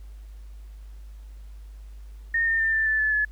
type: tone with pitch steps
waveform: sine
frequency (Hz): 1836 / 1814.9 / 1794.1 / 1773.5 / 1753.1 / 1733 / 1713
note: A#6 / A#6 / A6 / A6 / A6 / A6 / A6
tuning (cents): -27 / -47 / +33 / +13 / -7 / -27 / -47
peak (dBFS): -20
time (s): 2.34-3.25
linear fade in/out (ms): 5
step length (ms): 130
effects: added 51 Hz sine -39 dBFS peak until 3.31 s + pink hiss -62 dBFS RMS until 3.31 s